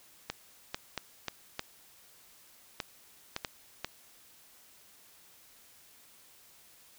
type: clicks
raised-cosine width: 0.2 ms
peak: -16 dBFS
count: 9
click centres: 0.3 / 0.745 / 0.977 / 1.283 / 1.594 / 2.802 / 3.364 / 3.448 / 3.846 s
effects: white hiss -59 dBFS RMS until 6.98 s